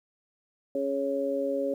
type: harmonic tone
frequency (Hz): 138.4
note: C#3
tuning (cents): -2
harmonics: 2 / 3 / 4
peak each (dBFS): -32 / -33 / -28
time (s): 0.75-1.74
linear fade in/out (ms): 2
effects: 10-bit